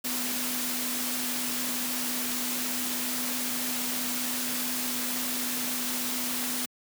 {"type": "tone in noise", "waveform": "sine", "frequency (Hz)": 248.3, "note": "B3", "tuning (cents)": 9, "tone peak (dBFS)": -36, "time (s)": [0.04, 6.66], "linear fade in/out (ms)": 10, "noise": "white", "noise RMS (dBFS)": -31, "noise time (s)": [0.04, 6.66], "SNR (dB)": -8, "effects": ["high-pass 150 Hz 12 dB/octave"]}